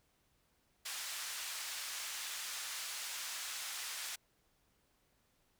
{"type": "band-pass noise", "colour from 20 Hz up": "white", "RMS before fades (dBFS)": -43, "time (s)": [0.85, 4.16], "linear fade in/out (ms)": 10, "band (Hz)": [1100, 8200], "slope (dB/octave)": 12, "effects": ["pink hiss -75 dBFS RMS until 5.59 s"]}